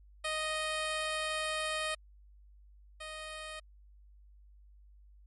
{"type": "tone pair in turn", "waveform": "10% pulse", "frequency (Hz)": [622.3, 622.3], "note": ["D#5", "D#5"], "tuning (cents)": [0, 0], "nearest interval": "unison", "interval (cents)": 0, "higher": "neither", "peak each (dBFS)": [-24, -33], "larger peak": "first", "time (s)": [[0.24, 1.95], [3, 3.6]], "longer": "first", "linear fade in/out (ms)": 10, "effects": ["added 50 Hz sine -55 dBFS peak until 5.26 s", "MP3 48 kbps"]}